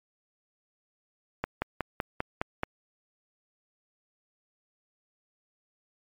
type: slowing click train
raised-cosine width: 0.5 ms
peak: -13 dBFS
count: 7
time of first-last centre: 1.44-2.634 s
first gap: 180 ms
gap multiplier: 1.04
effects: MP3 96 kbps

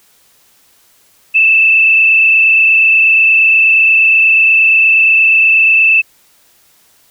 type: tone with frequency modulation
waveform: sine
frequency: 2637 Hz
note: E7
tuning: in tune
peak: -5 dBFS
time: 1.34-6.02 s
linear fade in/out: 20 ms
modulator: 28.4 Hz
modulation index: 1.6
effects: white hiss -50 dBFS RMS until 7.1 s

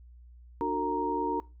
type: tone cluster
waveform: sine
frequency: 297.9 / 367.2 / 453 / 934 Hz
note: D4 / F#4 / A#4 / A#5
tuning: +25 / -13 / -50 / +3 cents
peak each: -33 / -34 / -34 / -30 dBFS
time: 0.61-1.4 s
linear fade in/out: 0 ms
effects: noise-tail reverb RT60 0.3 s tail -22 dB re dry + added 60 Hz sine -49 dBFS peak until 1.6 s

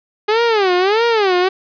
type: tone with vibrato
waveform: sawtooth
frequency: 410.2 Hz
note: G#4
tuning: 21 cents flat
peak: -8 dBFS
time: 0.28-1.49 s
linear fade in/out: 10 ms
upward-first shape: sine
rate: 1.6 Hz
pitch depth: 240 cents each way
effects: resampled to 11025 Hz + 8-bit

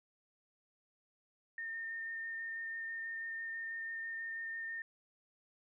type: tone with vibrato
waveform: sine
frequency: 1820 Hz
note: A#6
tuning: 42 cents flat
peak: -39 dBFS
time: 1.58-4.82 s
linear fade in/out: 2 ms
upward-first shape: square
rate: 6.1 Hz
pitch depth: 8 cents each way
effects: none

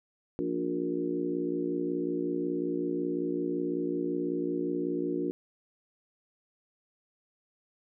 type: harmonic tone with a mistuned harmonic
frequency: 58.27 Hz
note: A#1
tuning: in tune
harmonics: 3 / 4 / 5 / 6 / 7 / 8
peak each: -40 / -42 / -32 / -32 / -44 / -38 dBFS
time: 0.39-5.31 s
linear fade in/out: 0 ms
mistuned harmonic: 6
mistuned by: +35 cents
effects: none

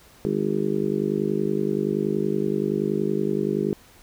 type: harmonic tone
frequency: 50.6 Hz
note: G#1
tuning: 44 cents flat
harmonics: 3 / 4 / 5 / 6 / 7 / 8 / 9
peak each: -31 / -27 / -37 / -31 / -27 / -26 / -36 dBFS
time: 0.25-3.73 s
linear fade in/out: 0 ms
effects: pink hiss -52 dBFS RMS until 4.02 s

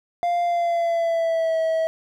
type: tone with pitch glide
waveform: triangle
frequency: 697 to 646.6 Hz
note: F5 to E5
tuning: -4 to -34 cents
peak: -17 dBFS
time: 0.23-1.87 s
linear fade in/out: 0 ms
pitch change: -130 cents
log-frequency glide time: 0.43-1.59 s
effects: none

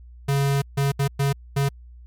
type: tone bursts at uneven times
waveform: square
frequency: 139.4 Hz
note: C#3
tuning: 10 cents sharp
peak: -19 dBFS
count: 5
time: 0.28-0.62 / 0.77-0.92 / 0.99-1.08 / 1.19-1.33 / 1.56-1.69 s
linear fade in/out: 10 ms
effects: added 60 Hz sine -41 dBFS peak until 2.06 s + MP3 96 kbps

